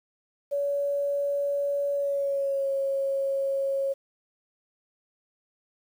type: tone with pitch glide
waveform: sine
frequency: 567 to 547.1 Hz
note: C#5 to C#5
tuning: +39 to -23 cents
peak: -24 dBFS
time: 0.51-3.94 s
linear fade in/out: 20 ms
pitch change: -62 cents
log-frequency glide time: 1.92-2.69 s
effects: 9-bit